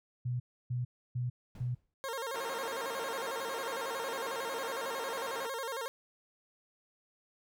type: tone bursts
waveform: sine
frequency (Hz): 123.47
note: B2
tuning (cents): 0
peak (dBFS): -31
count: 4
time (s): 0.25-1.75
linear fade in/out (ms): 10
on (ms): 150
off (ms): 300
type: noise with exponential decay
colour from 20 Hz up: brown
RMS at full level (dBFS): -46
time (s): 1.55-1.94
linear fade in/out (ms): 2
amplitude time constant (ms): 84
type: tone with vibrato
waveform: 20% pulse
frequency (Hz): 497.9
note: B4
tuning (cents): +14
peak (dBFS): -31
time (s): 2.04-5.88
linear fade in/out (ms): 0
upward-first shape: square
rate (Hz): 11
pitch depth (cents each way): 140
type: band-pass noise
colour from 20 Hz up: white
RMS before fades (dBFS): -44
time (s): 2.34-5.47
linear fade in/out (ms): 5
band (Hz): 300 to 1300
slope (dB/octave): 12
effects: none